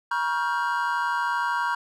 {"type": "chord", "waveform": "triangle", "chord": "G half-diminished seventh", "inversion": "first", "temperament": "equal with one note detuned", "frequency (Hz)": [956.3, 1108.7, 1396.9, 1568], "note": ["Bb5", "Db6", "F6", "G6"], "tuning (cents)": [44, 0, 0, 0], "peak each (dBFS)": [-24, -29, -29, -28], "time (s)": [0.11, 1.75], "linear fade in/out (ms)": 5, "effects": []}